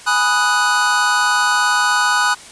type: chord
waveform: square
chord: G# minor seventh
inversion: none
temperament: equal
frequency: 830.6 / 987.8 / 1244.5 / 1480 Hz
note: G#5 / B5 / D#6 / F#6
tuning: 0 / 0 / 0 / 0 cents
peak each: -23 / -21 / -20 / -17 dBFS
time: 0.06-2.35 s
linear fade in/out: 20 ms
effects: white hiss -38 dBFS RMS until 2.51 s + resampled to 22050 Hz